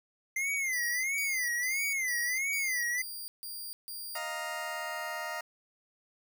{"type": "tone with vibrato", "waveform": "square", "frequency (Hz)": 2069, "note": "C7", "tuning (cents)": -20, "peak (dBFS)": -30, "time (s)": [0.36, 3.02], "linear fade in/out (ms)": 5, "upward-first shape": "sine", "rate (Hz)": 1.5, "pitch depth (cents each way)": 150}
{"type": "tone bursts", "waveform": "10% pulse", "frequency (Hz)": 4780, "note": "D8", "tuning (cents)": 30, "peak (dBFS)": -32, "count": 8, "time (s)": [0.73, 4.18], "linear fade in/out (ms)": 0, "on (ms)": 300, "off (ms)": 150}
{"type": "chord", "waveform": "20% pulse", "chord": "Eb suspended second", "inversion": "none", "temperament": "just", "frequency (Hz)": [622.3, 700, 933.4], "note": ["Eb5", "F5", "Bb5"], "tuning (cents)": [0, 4, 2], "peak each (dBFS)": -35, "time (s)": [4.15, 5.41], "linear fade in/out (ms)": 5}
{"effects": []}